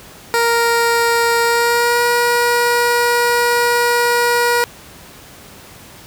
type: tone with pitch glide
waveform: 15% pulse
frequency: 467.2 to 478.9 Hz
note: A#4 to A#4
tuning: +4 to +47 cents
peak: -6 dBFS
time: 0.34-4.64 s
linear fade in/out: 0 ms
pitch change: +43 cents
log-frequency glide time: 1.43-2.02 s
effects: pink hiss -39 dBFS RMS until 6.06 s + high-pass 60 Hz 12 dB/octave